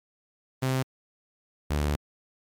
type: tone pair in turn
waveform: sawtooth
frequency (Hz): 130.81 / 73.68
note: C3 / D2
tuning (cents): 0 / +6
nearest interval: minor seventh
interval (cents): 994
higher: first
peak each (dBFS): -20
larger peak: neither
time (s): 0.62-0.83 / 1.7-1.96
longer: second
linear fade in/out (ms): 10
effects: MP3 96 kbps